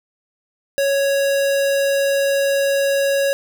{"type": "tone", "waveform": "square", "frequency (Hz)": 554.4, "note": "C#5", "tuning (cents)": 0, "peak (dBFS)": -16, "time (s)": [0.78, 3.33], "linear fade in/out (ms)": 0, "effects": []}